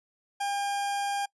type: tone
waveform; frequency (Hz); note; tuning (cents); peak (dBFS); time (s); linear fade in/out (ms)
40% pulse; 804; G5; +44; -27; 0.4-1.26; 10
effects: noise-tail reverb RT60 0.1 s tail -24 dB re dry + resampled to 24000 Hz